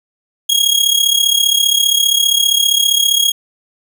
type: tone with amplitude modulation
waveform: sawtooth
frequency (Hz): 3288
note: G#7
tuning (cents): -18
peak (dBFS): -4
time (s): 0.49-3.32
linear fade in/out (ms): 10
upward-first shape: sine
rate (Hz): 35.1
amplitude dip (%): 75
effects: none